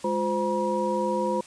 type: tone cluster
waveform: sine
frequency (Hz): 206.8 / 353.6 / 517 / 958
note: G#3 / F4 / C5 / A#5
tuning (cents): -7 / +22 / -21 / +47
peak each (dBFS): -30 / -30 / -27 / -28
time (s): 0.04-1.41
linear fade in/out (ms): 5
effects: white hiss -48 dBFS RMS until 1.46 s + resampled to 22050 Hz